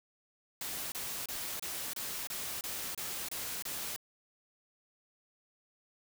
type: noise bursts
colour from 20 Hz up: white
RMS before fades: -39 dBFS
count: 10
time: 0.61-3.962 s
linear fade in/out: 2 ms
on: 310 ms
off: 28 ms
effects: none